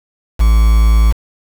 triangle tone with quantisation, 55 Hz, A1, in tune, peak -4 dBFS, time 0.39-1.13 s, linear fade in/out 20 ms, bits 4, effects none

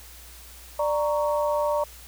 sine tone cluster, 591 / 930 / 1114 Hz, D5 / A#5 / C#6, +11 / -4 / +8 cents, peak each -23 / -27 / -32 dBFS, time 0.79-1.84 s, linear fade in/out 5 ms, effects added 60 Hz sine -47 dBFS peak until 2.07 s + white hiss -47 dBFS RMS until 2.07 s

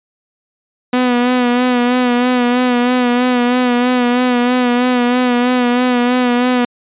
sawtooth tone with vibrato, 246.9 Hz, B3, in tune, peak -7 dBFS, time 0.93-6.65 s, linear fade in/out 5 ms, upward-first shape sine, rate 3.1 Hz, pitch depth 37 cents each way, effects resampled to 8000 Hz

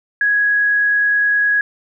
sine tone with frequency modulation, 1665 Hz, G#6, 4 cents sharp, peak -12 dBFS, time 0.21-1.61 s, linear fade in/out 2 ms, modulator 29.6 Hz, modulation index 0.22, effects none

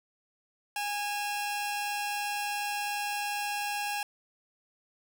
sawtooth tone pair together, 823.1 / 2696 Hz, G#5 / E7, -16 / +38 cents, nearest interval octave + major sixth, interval 2054 cents, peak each -28 / -34 dBFS, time 0.76-4.03 s, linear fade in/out 2 ms, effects none

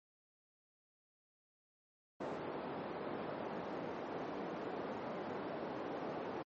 white band-pass noise, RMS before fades -43 dBFS, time 2.2-6.43 s, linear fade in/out 10 ms, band 220 to 620 Hz, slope 12 dB/octave, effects MP3 32 kbps

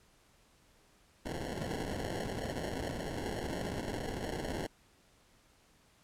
blue noise with sample-and-hold, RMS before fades -38 dBFS, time 1.25-4.67 s, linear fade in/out 10 ms, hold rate 1225 Hz, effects pink hiss -66 dBFS RMS until 6.03 s + low-pass 11000 Hz 12 dB/octave

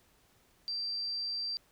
sine tone, 4699 Hz, D8, in tune, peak -33 dBFS, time 0.68-1.57 s, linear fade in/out 0 ms, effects pink hiss -67 dBFS RMS until 1.71 s

